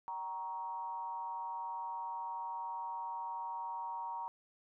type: tone with frequency modulation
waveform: sine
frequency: 938 Hz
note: A#5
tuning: 11 cents sharp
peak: -38 dBFS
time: 0.08-4.28 s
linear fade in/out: 0 ms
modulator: 173 Hz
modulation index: 0.61
effects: none